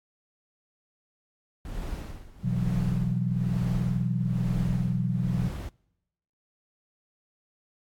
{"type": "noise with tremolo", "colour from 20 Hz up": "brown", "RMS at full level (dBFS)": -33, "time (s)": [1.65, 5.69], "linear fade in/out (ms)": 2, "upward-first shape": "sine", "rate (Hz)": 1.1, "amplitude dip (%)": 85}
{"type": "chord", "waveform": "sine", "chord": "B suspended fourth", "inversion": "none", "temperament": "equal with one note detuned", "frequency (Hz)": [124.4, 164.81, 185], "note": ["B2", "E3", "F#3"], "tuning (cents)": [13, 0, 0], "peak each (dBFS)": [-27, -30, -29], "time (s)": [2.43, 5.5], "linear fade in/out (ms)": 20}
{"effects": ["noise-tail reverb RT60 0.9 s tail -26 dB re dry", "AAC 64 kbps"]}